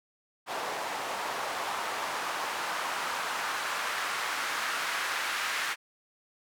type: noise with band-pass filter sweep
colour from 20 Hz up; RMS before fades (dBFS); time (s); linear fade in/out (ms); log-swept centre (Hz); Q
white; -33; 0.46-5.76; 50; 770 to 1600; 1.4
effects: none